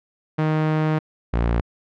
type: tone pair in turn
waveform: sawtooth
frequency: 155.56 / 58.12 Hz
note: D#3 / A#1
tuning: 0 / -4 cents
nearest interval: octave + perfect fourth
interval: 1704 cents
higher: first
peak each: -14 dBFS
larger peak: neither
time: 0.38-0.99 / 1.33-1.61 s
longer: first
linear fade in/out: 10 ms
effects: low-pass 2000 Hz 12 dB/octave